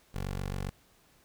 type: tone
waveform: 15% pulse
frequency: 47.39 Hz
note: F#1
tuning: 42 cents sharp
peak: -27 dBFS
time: 0.14-0.7 s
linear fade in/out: 10 ms
effects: pink hiss -64 dBFS RMS until 1.24 s